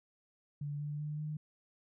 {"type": "tone with pitch steps", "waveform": "sine", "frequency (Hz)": [145.3, 147.58, 149.9, 152.26], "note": ["D3", "D3", "D3", "D#3"], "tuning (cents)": [-18, 9, 36, -37], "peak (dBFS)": -36, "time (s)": [0.61, 1.37], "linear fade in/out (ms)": 5, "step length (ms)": 190, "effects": []}